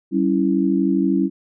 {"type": "chord", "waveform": "sine", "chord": "C# diminished", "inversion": "second", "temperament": "equal with one note detuned", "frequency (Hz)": [192.63, 277.2, 329.6], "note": ["G3", "C#4", "E4"], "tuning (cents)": [-30, 0, 0], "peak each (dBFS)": [-20, -19, -20], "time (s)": [0.11, 1.3], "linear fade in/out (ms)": 50, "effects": []}